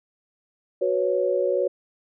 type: chord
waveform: sine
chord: F# suspended fourth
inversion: none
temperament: just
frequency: 370 / 493.3 / 555 Hz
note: F#4 / B4 / C#5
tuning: 0 / -2 / +2 cents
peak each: -25 / -25 / -23 dBFS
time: 0.81-1.68 s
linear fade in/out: 10 ms
effects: none